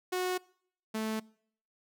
sawtooth tone pair in turn, 365.9 / 219 Hz, F#4 / A3, -19 / -8 cents, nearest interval major sixth, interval 889 cents, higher first, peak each -26 / -28 dBFS, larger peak first, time 0.12-0.38 / 0.94-1.2 s, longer neither, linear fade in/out 10 ms, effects noise-tail reverb RT60 0.6 s tail -24 dB re dry

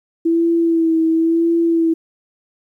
sine tone with vibrato, 329.6 Hz, E4, in tune, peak -12 dBFS, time 0.25-1.94 s, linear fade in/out 10 ms, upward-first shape sine, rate 0.96 Hz, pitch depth 33 cents each way, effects 9-bit

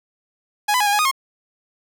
sawtooth tone with pitch steps, 832 / 1001 / 831 / 811 / 833 / 1237 / 1076 Hz, G#5 / B5 / G#5 / G#5 / G#5 / D#6 / C6, +3 / +23 / +1 / -41 / +5 / -10 / +48 cents, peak -12 dBFS, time 0.68-1.114 s, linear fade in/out 10 ms, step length 62 ms, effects none

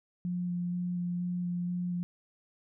sine tone with vibrato, 176.8 Hz, F3, 22 cents sharp, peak -30 dBFS, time 0.25-2.03 s, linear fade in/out 0 ms, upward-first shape square, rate 2.1 Hz, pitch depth 9 cents each way, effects none

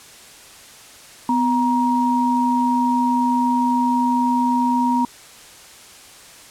sine tone pair together, 250 / 943.9 Hz, B3 / A#5, +21 / +21 cents, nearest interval octave + major seventh, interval 2300 cents, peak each -18 dBFS, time 1.29-5.05 s, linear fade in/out 2 ms, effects white hiss -43 dBFS RMS until 6.5 s + low-pass 10000 Hz 12 dB/octave

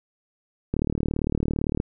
click train, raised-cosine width 3 ms, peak -11 dBFS, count 41, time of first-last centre 0.74-1.801 s, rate 37.7 Hz, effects none

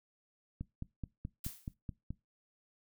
click train, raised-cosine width 5 ms, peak -27 dBFS, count 8, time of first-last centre 0.61-2.106 s, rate 4.68 Hz
blue noise with exponential decay, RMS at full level -40 dBFS, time 1.44-1.74 s, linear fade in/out 5 ms, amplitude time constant 64 ms
effects noise-tail reverb RT60 0.2 s tail -21 dB re dry

